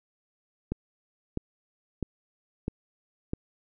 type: click train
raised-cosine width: 3 ms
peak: -16 dBFS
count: 5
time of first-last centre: 0.72-3.334 s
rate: 1.53 Hz
effects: none